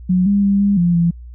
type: tone with pitch steps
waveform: sine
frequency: 182.7 / 201.2 / 198.9 / 201.2 / 173.7 / 170 Hz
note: F#3 / G3 / G3 / G3 / F3 / F3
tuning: -22 / +45 / +25 / +45 / -9 / -46 cents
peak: -11 dBFS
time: 0.09-1.11 s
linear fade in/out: 10 ms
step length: 170 ms
effects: added 60 Hz sine -32 dBFS peak until 1.34 s